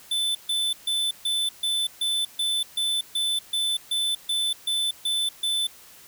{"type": "tone bursts", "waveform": "square", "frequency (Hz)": 3518, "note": "A7", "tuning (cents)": -1, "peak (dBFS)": -23, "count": 15, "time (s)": [0.11, 5.67], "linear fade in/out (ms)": 5, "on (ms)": 240, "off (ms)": 140, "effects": ["white hiss -49 dBFS RMS until 6.07 s"]}